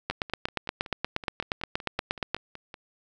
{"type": "two click trains", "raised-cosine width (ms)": 0.3, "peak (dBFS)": [-10, -24], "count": [20, 15], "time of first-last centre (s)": [[0.1, 2.346], [0.11, 2.742]], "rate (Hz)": [8.46, 5.32], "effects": []}